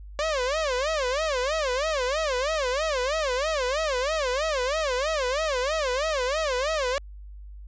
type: tone with vibrato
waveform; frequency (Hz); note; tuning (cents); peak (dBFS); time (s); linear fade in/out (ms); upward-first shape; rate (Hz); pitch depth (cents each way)
sawtooth; 564; C#5; +30; -20; 0.19-6.98; 0; sine; 3.1; 230
effects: added 50 Hz sine -39 dBFS peak until 7.67 s + resampled to 16000 Hz